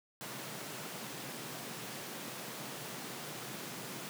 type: high-pass noise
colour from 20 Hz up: pink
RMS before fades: -44 dBFS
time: 0.21-4.09 s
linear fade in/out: 0 ms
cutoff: 120 Hz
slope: 96 dB/octave
effects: none